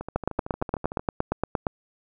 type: two click trains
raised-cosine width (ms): 1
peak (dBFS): -19 / -9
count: 14 / 14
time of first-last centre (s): 0.01-0.995 / 0.16-1.668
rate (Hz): 13.2 / 8.62
effects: none